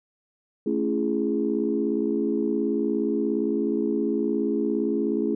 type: chord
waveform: sine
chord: A major seventh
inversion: none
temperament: equal with one note detuned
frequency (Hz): 220 / 277.2 / 336.6 / 415.3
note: A3 / C#4 / E4 / G#4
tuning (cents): 0 / 0 / +36 / 0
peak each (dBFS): -27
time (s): 0.66-5.35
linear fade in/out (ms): 5
effects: tanh soft clip ceiling -11 dBFS